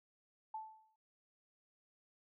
sine tone with exponential decay, 875 Hz, A5, 10 cents flat, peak -39 dBFS, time 0.54-0.96 s, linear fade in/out 5 ms, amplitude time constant 91 ms, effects none

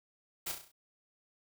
white noise with echo, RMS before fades -37 dBFS, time 0.46-0.52 s, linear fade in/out 10 ms, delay 33 ms, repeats 6, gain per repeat -5 dB, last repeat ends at 0.718 s, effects none

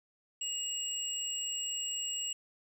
sine tone pair together, 2847 / 7682 Hz, F7 / B8, +33 / -49 cents, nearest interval octave + perfect fourth, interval 1718 cents, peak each -36 / -35 dBFS, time 0.41-2.33 s, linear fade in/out 5 ms, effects tanh soft clip ceiling -28 dBFS

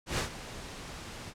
pink noise with ADSR envelope, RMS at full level -29 dBFS, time 0.06-1.34 s, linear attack 120 ms, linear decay 110 ms, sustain -14 dB, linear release 55 ms, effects low-pass 8000 Hz 12 dB/octave

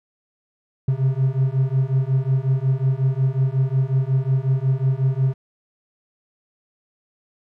triangle beating tone pair, 130 / 135.5 Hz, C3 / C#3, -11 / -39 cents, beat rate 5.5 Hz, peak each -18 dBFS, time 0.88-5.34 s, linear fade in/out 5 ms, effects none

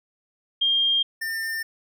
sine / square tone pair in turn, 3210 / 1801.6 Hz, G7 / A6, +40 / +40 cents, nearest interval minor seventh, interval 1000 cents, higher first, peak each -18 / -27 dBFS, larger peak first, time 0.61-1.03 / 1.21-1.63 s, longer neither, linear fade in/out 10 ms, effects none

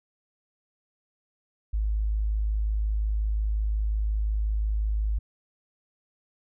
sine tone, 52.8 Hz, G#1, 29 cents sharp, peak -23 dBFS, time 1.73-5.19 s, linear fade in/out 10 ms, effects none

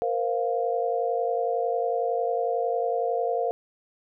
sine chord, Bb suspended second, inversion none, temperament equal with one note detuned, 466.2 / 517.2 / 698.5 Hz, Bb4 / C5 / F5, 0 / -20 / 0 cents, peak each -27 / -29 / -27 dBFS, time 0.02-3.51 s, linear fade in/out 0 ms, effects none

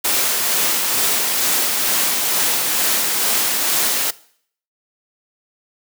white noise with tremolo, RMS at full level -17 dBFS, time 0.04-4.11 s, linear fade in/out 10 ms, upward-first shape sine, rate 2.2 Hz, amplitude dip 25%, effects noise-tail reverb RT60 0.6 s tail -20 dB re dry + high-pass 200 Hz 12 dB/octave

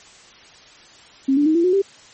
sine tone with pitch steps, 270 / 291.1 / 313.8 / 338.2 / 364.6 / 393 Hz, C#4 / D4 / D#4 / E4 / F#4 / G4, -45 / -15 / +15 / +44 / -25 / +4 cents, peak -13 dBFS, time 1.28-1.82 s, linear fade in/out 10 ms, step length 90 ms, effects white hiss -46 dBFS RMS until 2.13 s + MP3 32 kbps

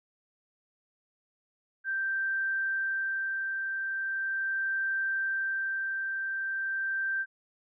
sine tone with tremolo, 1568 Hz, G6, in tune, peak -27 dBFS, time 1.84-7.26 s, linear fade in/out 50 ms, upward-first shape sine, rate 0.4 Hz, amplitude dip 30%, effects none

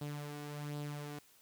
sawtooth tone with flanger, 146.83 Hz, D3, in tune, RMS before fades -43 dBFS, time 0.01-1.19 s, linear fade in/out 5 ms, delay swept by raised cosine 0.23 to 2.73 ms, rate 1.3 Hz, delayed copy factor +0.5, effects white hiss -65 dBFS RMS until 1.41 s

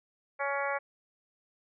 harmonic tone, 280 Hz, C#4, 18 cents sharp, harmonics 2 / 3 / 4 / 5 / 6 / 7 / 8, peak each -34 / -36 / -37 / -38 / -39 / -39 / -40 dBFS, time 0.39-0.79 s, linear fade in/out 20 ms, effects none

